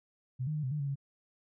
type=tone with pitch steps; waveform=sine; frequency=127.9 / 153.2 / 151.5 / 128.8 / 150.4 / 140.7 / 138.7 Hz; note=C3 / D#3 / D#3 / C3 / D3 / C#3 / C#3; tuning=-39 / -27 / -46 / -27 / +42 / +26 / +1 cents; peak=-31 dBFS; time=0.39-0.957 s; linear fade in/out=20 ms; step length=81 ms; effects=none